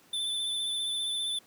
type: tone with vibrato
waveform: square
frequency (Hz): 3520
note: A7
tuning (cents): 0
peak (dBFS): -30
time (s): 0.13-1.39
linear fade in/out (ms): 5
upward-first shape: sine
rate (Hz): 15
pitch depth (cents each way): 26
effects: pink hiss -60 dBFS RMS until 1.46 s + high-pass 150 Hz 12 dB/octave